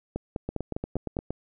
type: two click trains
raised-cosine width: 2 ms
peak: -17 / -16 dBFS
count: 8 / 6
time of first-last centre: 0.49-1.306 / 0.16-1.168 s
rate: 8.58 / 4.96 Hz
effects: none